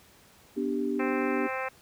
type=chord; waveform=sine; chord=G major; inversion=first; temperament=equal; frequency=246.9 / 293.7 / 392 Hz; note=B3 / D4 / G4; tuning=0 / 0 / 0 cents; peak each=-31 dBFS; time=0.56-1.48 s; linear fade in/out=20 ms
type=harmonic tone; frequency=261.6 Hz; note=C4; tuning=in tune; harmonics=2 / 3 / 4 / 5 / 6 / 7 / 8 / 9 / 10; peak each=-35 / -37 / -38 / -39 / -40 / -40 / -41 / -42 / -42 dBFS; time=0.99-1.69 s; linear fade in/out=10 ms
effects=pink hiss -57 dBFS RMS until 1.81 s + high-pass 60 Hz 12 dB/octave